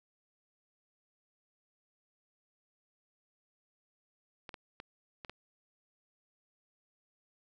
clicks, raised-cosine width 0.3 ms, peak -28 dBFS, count 5, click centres 4.492 / 4.542 / 4.801 / 5.248 / 5.296 s, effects none

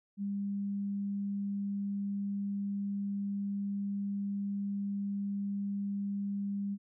sine tone, 200.3 Hz, G3, 38 cents sharp, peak -32 dBFS, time 0.17-6.78 s, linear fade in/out 50 ms, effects none

